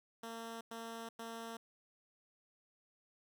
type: tone bursts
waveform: 10% pulse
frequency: 228.5 Hz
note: A#3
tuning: 34 cents flat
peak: -36 dBFS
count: 3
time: 0.23-1.57 s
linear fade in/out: 5 ms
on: 380 ms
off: 100 ms
effects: none